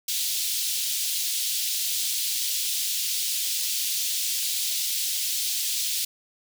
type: high-pass noise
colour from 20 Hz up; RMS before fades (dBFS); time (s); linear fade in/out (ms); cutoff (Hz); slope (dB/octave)
pink; -27; 0.08-6.05; 5; 3300; 24
effects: none